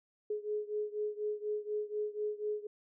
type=beating tone pair; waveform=sine; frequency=419.9 / 424 Hz; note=G#4 / G#4; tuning=+19 / +36 cents; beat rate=4.1 Hz; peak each=-36 / -38 dBFS; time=0.3-2.67 s; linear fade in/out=5 ms; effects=none